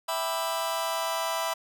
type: chord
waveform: sawtooth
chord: E minor seventh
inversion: none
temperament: just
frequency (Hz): 659.3 / 791.1 / 988.9 / 1186.7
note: E5 / G5 / B5 / D6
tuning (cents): 0 / +16 / +2 / +18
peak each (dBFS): -27 / -33 / -27 / -33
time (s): 0.08-1.54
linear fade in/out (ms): 10
effects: none